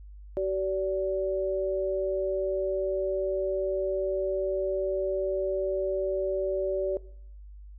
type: tone pair together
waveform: sine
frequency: 380 / 577.5 Hz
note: F#4 / D5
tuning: +46 / -29 cents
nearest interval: perfect fifth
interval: 725 cents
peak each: -28 dBFS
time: 0.37-6.97 s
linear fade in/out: 0 ms
effects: noise-tail reverb RT60 0.6 s tail -19 dB re dry + added 50 Hz sine -43 dBFS peak until 7.78 s